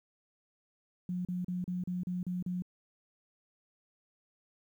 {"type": "tone bursts", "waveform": "sine", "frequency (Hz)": 180, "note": "F#3", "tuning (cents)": -47, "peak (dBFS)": -32, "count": 8, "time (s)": [1.09, 2.622], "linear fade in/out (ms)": 2, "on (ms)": 160, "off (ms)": 36, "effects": ["11-bit"]}